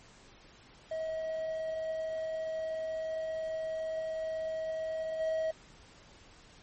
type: tone with level steps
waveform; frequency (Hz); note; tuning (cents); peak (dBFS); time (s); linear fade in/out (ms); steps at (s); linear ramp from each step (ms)
triangle; 639; D#5; +46; -31 / -27; 0.91-5.51; 5; 5.19; 20
effects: pink hiss -57 dBFS RMS until 6.62 s + MP3 32 kbps